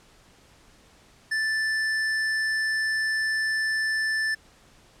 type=tone with hard clipping; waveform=triangle; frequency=1760 Hz; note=A6; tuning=in tune; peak=-25 dBFS; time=1.31-4.35 s; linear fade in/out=10 ms; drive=15 dB; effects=pink hiss -56 dBFS RMS until 5 s + low-pass 9000 Hz 12 dB/octave